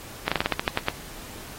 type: slowing click train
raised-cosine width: 0.3 ms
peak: -6 dBFS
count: 10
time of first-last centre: 0.28-0.884 s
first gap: 36 ms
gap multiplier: 1.15
effects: pink hiss -42 dBFS RMS until 1.58 s + AAC 48 kbps